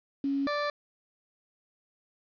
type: tone pair in turn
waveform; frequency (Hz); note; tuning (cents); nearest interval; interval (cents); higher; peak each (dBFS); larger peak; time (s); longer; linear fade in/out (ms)
sine / 20% pulse; 277.2 / 586; C#4 / D5; 0 / -4; octave + minor second; 1296; second; -26 / -23; second; 0.24-0.47 / 0.47-0.7; neither; 2
effects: resampled to 11025 Hz + 9-bit